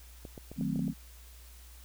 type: clicks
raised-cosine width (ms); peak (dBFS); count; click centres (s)
2; -30; 7; 0.252 / 0.378 / 0.516 / 0.611 / 0.759 / 0.793 / 0.88
type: chord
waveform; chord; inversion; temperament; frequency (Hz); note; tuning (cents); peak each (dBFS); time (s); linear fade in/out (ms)
sine; D# diminished seventh; none; equal; 155.56 / 185 / 220 / 261.6; D#3 / F#3 / A3 / C4; 0 / 0 / 0 / 0; -35; 0.56-0.94; 50
effects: added 60 Hz sine -50 dBFS peak until 1.84 s + white hiss -57 dBFS RMS until 1.84 s